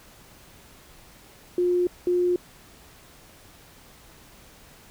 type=tone pair in turn; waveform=sine; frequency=356 / 356 Hz; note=F4 / F4; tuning=+33 / +33 cents; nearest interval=unison; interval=0 cents; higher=neither; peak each=-19 dBFS; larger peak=neither; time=1.58-1.87 / 2.07-2.36 s; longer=neither; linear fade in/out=2 ms; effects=pink hiss -51 dBFS RMS until 4.9 s